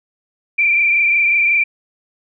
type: tone with frequency modulation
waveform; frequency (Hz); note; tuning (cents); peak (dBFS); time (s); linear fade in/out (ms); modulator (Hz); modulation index
sine; 2362; D7; +9; -11; 0.58-1.64; 10; 25.5; 2.2
effects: none